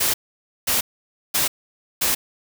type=noise bursts; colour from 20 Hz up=white; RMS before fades=-20 dBFS; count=4; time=0-2.15 s; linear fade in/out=10 ms; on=140 ms; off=530 ms; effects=none